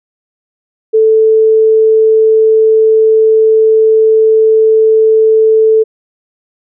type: tone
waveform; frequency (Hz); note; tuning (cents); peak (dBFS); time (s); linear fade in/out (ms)
sine; 440; A4; 0; -4; 0.93-5.84; 20
effects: none